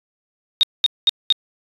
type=tone bursts; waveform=sine; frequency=3711 Hz; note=A#7; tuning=9 cents flat; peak=-10 dBFS; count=4; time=0.61-1.324 s; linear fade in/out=0 ms; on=21 ms; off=210 ms; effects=resampled to 24000 Hz